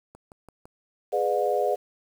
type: click train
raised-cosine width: 1 ms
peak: -32 dBFS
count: 4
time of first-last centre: 0.15-0.655 s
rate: 5.94 Hz
type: chord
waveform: sine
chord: G# diminished seventh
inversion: none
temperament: just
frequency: 415.3 / 498.4 / 598 / 717.6 Hz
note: G#4 / B4 / D5 / F5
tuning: 0 / +16 / +31 / +47 cents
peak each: -27 dBFS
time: 1.12-1.76 s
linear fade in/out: 20 ms
effects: 8-bit